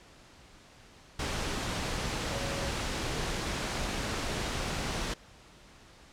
sine tone in noise, 553 Hz, C#5, 4 cents flat, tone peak -39 dBFS, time 2.31-2.7 s, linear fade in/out 5 ms, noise pink, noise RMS -33 dBFS, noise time 1.19-5.14 s, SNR -9 dB, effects pink hiss -55 dBFS RMS until 6.12 s + low-pass 7000 Hz 12 dB/octave

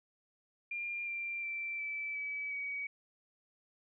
sine tone with pitch steps, 2398 / 2370 / 2343 / 2316 / 2290 / 2263 Hz, D7 / D7 / D7 / D7 / D7 / C#7, +36 / +15 / -5 / -25 / -44 / +35 cents, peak -36 dBFS, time 0.71-2.87 s, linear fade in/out 5 ms, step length 360 ms, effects none

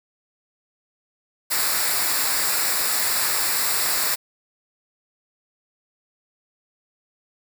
white noise with comb filter, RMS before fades -22 dBFS, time 1.5-4.16 s, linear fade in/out 20 ms, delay 0.32 ms, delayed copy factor -0.65, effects none

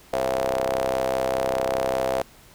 sawtooth ring-modulated tone, 65 Hz, C2, 11 cents flat, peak -15 dBFS, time 0.13-2.22 s, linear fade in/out 5 ms, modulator 601 Hz, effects pink hiss -51 dBFS RMS until 2.54 s

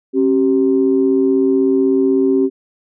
sine tone pair together, 270 / 386.1 Hz, C#4 / G4, -45 / -26 cents, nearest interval tritone, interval 619 cents, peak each -13 dBFS, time 0.13-2.5 s, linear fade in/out 50 ms, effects tanh soft clip ceiling -3 dBFS

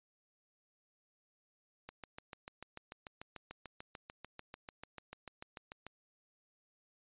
click train, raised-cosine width 0.3 ms, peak -30 dBFS, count 28, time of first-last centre 1.89-5.866 s, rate 6.79 Hz, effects resampled to 8000 Hz

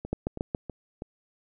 two click trains, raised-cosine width 2 ms, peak -22 / -14 dBFS, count 4 / 4, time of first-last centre 0.05-1.021 / 0.13-0.548 s, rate 3.09 / 7.17 Hz, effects none

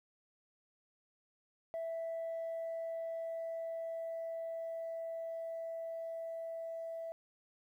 sine tone with level ramp, 659.3 Hz, E5, in tune, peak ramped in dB -35 to -39 dBFS, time 1.74-7.12 s, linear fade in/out 0 ms, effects tanh soft clip ceiling -35 dBFS + 12-bit

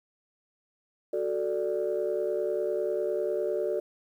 sine chord, D major, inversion first, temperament equal, 370 / 440 / 587.3 Hz, F#4 / A4 / D5, 0 / 0 / 0 cents, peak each -30 dBFS, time 1.13-3.8 s, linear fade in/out 5 ms, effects tanh soft clip ceiling -19 dBFS + 10-bit

